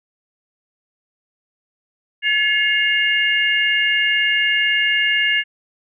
sine tone cluster, 1708 / 2158 / 2816 Hz, G#6 / C#7 / F7, +48 / -47 / +14 cents, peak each -19 dBFS, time 2.22-5.44 s, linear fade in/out 50 ms, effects none

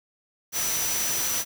sine tone in noise, 5920 Hz, F#8, in tune, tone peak -28 dBFS, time 0.52-1.45 s, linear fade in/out 50 ms, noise white, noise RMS -28 dBFS, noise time 0.52-1.45 s, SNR -3 dB, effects none

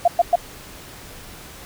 sine tone bursts, 693 Hz, F5, 14 cents flat, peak -10 dBFS, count 3, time 0.05-0.357 s, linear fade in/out 5 ms, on 29 ms, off 110 ms, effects pink hiss -40 dBFS RMS until 1.65 s

